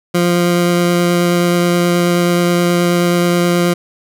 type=tone with vibrato; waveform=20% pulse; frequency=174.61 Hz; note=F3; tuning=in tune; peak=-6 dBFS; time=0.14-3.74 s; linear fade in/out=10 ms; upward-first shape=sine; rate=9.4 Hz; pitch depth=8 cents each way; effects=none